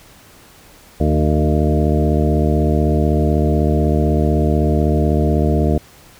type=harmonic tone with a mistuned harmonic; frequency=76 Hz; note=D#2; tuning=40 cents flat; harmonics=1 / 2 / 3 / 4 / 5 / 6 / 8 / 9; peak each=-16 / -19 / -21 / -22 / -23 / -24 / -25 / -26 dBFS; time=1-5.78 s; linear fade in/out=5 ms; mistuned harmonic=3; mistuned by=-26 cents; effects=pink hiss -45 dBFS RMS until 6.19 s